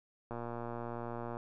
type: click train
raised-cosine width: 1 ms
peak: -27 dBFS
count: 126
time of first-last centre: 0.31-1.369 s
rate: 118 Hz
effects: none